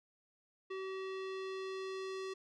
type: tone with low-pass filter sweep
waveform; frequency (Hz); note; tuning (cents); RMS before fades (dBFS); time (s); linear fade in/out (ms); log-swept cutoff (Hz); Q
square; 381.3; G4; -48; -42; 0.7-2.34; 10; 2900 to 5500; 1.2
effects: none